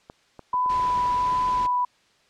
clicks, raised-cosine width 1 ms, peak -26 dBFS, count 9, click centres 0.099 / 0.393 / 0.541 / 0.661 / 0.796 / 0.853 / 0.899 / 0.977 / 1.06 s
sine tone with vibrato, 995 Hz, B5, 13 cents sharp, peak -20 dBFS, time 0.53-1.85 s, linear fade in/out 5 ms, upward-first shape sine, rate 1.4 Hz, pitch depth 12 cents each way
pink noise, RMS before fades -37 dBFS, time 0.69-1.67 s, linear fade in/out 10 ms
effects white hiss -61 dBFS RMS until 2.29 s + low-pass 5000 Hz 12 dB/octave

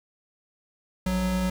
square tone pair together, 58.27 / 185 Hz, A#1 / F#3, 0 / 0 cents, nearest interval octave + minor sixth, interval 2000 cents, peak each -31 / -25 dBFS, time 1.06-1.5 s, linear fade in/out 5 ms, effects 10-bit

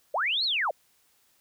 sine linear two-way sweep, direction up then down, 493.9 to 4435 to 493.9 Hz, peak -24 dBFS, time 0.14-0.71 s, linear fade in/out 5 ms, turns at 0.44 s, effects white hiss -66 dBFS RMS until 1.4 s

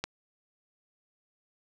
click, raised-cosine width 0.2 ms, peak -14 dBFS, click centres 0.04 s, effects none

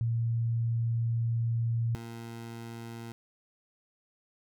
sine / 20% pulse tone pair in turn, 115.8 / 115.8 Hz, A#2 / A#2, -11 / -11 cents, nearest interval unison, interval 0 cents, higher neither, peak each -26 / -35 dBFS, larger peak first, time 0.01-1.95 / 1.95-3.12 s, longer first, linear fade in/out 0 ms, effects none

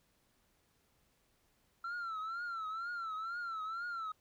sine tone with vibrato, 1348 Hz, E6, 38 cents sharp, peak -35 dBFS, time 1.84-4.12 s, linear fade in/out 5 ms, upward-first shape triangle, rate 2.1 Hz, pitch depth 120 cents each way, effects tanh soft clip ceiling -37 dBFS + pink hiss -74 dBFS RMS until 4.2 s

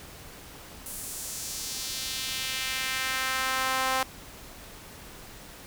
sawtooth tone with high-pass filter sweep, 261.6 Hz, C4, in tune, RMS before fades -31 dBFS, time 0.86-4.03 s, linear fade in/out 2 ms, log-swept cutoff 10000 to 840 Hz, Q 1.3, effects pink hiss -46 dBFS RMS until 5.66 s

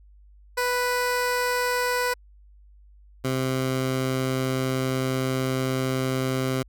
15% pulse tone pair in turn, 493.9 / 130.82 Hz, B4 / C3, 0 / 0 cents, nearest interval octave + major seventh, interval 2300 cents, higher first, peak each -16 / -17 dBFS, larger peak first, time 0.57-2.14 / 3.24-6.63 s, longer second, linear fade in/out 10 ms, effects added 50 Hz sine -49 dBFS peak until 6.68 s

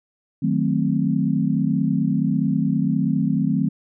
sine chord, D# diminished seventh, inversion none, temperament equal, 155.56 / 185 / 220 / 261.6 Hz, D#3 / F#3 / A3 / C4, 0 / 0 / 0 / 0 cents, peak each -23 dBFS, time 0.42-3.69 s, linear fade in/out 10 ms, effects none

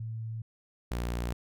sine / sawtooth tone pair in turn, 112.1 / 59.38 Hz, A2 / A#1, +33 / +33 cents, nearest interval major seventh, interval 1100 cents, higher first, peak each -34 / -27 dBFS, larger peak second, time 0-0.42 / 0.91-1.33 s, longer neither, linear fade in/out 5 ms, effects none

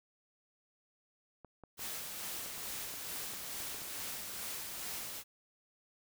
clicks, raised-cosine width 1 ms, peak -37 dBFS, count 10, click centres 1.447 / 1.637 / 1.794 / 2.462 / 2.579 / 2.939 / 3.336 / 3.604 / 3.746 / 3.818 s
white noise with tremolo, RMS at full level -41 dBFS, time 1.77-5.24 s, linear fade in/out 50 ms, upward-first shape sine, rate 2.3 Hz, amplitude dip 30%
effects none

